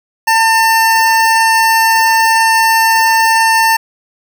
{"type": "tone", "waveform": "25% pulse", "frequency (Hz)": 899, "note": "A5", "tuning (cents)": 37, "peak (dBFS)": -4, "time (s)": [0.27, 3.77], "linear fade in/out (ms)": 10, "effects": []}